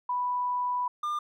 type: tone pair in turn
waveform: sine / triangle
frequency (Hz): 987.8 / 1201.8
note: B5 / D6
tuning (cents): 0 / +40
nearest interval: minor third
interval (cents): 340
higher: second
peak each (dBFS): -26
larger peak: neither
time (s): 0.09-0.88 / 1.03-1.19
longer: first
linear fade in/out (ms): 5
effects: none